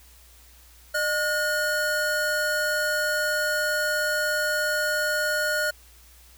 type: tone pair together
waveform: square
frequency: 607 / 1443.7 Hz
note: D#5 / F#6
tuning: -43 / -43 cents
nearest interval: octave + minor third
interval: 1500 cents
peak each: -28 / -25 dBFS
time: 0.94-5.71 s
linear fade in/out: 10 ms
effects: added 60 Hz sine -52 dBFS peak until 6.37 s + white hiss -54 dBFS RMS until 6.37 s